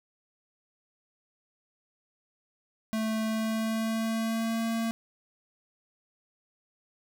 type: tone with pitch glide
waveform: square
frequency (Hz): 220 to 227.2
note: A3 to A#3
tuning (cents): 0 to -44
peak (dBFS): -28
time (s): 2.93-4.91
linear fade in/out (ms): 0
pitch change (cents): +56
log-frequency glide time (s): 3.25-4.67
effects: none